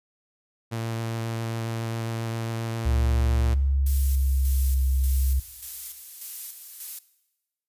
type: tone with vibrato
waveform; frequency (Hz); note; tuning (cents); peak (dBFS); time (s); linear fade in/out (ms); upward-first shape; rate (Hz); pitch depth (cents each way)
sawtooth; 114; A#2; -38; -24; 0.71-3.55; 20; triangle; 7.4; 14
type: tone with pitch glide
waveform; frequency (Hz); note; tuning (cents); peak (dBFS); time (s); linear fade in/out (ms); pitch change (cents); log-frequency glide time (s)
sine; 68.4 to 66.07; C#2 to C2; -23 to +17; -20; 2.85-5.4; 10; -60; 3.79-4.7
type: noise with tremolo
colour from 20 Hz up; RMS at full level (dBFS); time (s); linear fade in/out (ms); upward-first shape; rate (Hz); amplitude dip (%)
violet; -33; 3.86-6.99; 5; square; 1.7; 50
effects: noise-tail reverb RT60 1.0 s tail -18 dB re dry + resampled to 32000 Hz